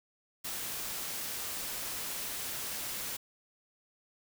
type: noise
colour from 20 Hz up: white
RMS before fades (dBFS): -38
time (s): 0.44-3.17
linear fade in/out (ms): 10
effects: none